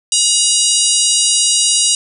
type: harmonic tone with a mistuned harmonic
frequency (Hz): 957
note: A#5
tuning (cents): +45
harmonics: 3 / 4 / 5 / 6 / 7 / 8 / 9 / 10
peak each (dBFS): -19 / -19 / -19 / -19 / -19 / -19 / -19 / -19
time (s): 0.12-1.95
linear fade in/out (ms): 2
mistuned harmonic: 10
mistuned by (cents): -33
effects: none